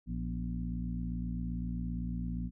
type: harmonic tone with a mistuned harmonic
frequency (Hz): 57.6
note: A#1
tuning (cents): -20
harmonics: 1 / 2 / 3 / 4 / 5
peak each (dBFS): -37 / -43 / -38 / -40 / -52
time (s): 0.06-2.51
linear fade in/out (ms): 50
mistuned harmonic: 4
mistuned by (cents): +76
effects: none